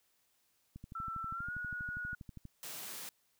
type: click train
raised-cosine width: 5 ms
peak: -35 dBFS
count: 22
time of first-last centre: 0.76-2.454 s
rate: 12.4 Hz
type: tone with pitch glide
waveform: sine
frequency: 1334 to 1454.7 Hz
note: E6 to F#6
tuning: +20 to -30 cents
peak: -38 dBFS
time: 0.95-2.15 s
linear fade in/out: 5 ms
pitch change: +150 cents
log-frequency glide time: 1.32-1.52 s
type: high-pass noise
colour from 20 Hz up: white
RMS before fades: -45 dBFS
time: 2.63-3.09 s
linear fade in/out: 0 ms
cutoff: 110 Hz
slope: 48 dB/octave
effects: white hiss -75 dBFS RMS until 3.39 s

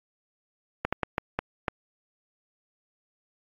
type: slowing click train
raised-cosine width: 0.5 ms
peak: -10 dBFS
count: 6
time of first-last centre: 0.85-1.682 s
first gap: 76 ms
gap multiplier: 1.4
effects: AAC 32 kbps

